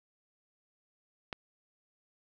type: click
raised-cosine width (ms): 0.3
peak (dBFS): -20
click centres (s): 1.328
effects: none